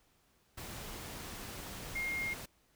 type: tone in noise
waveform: sine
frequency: 2130 Hz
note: C7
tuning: 30 cents sharp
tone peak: -34 dBFS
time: 1.95-2.34 s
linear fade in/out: 10 ms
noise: pink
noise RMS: -45 dBFS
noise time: 0.57-2.46 s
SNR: +8 dB
effects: pink hiss -71 dBFS RMS until 2.75 s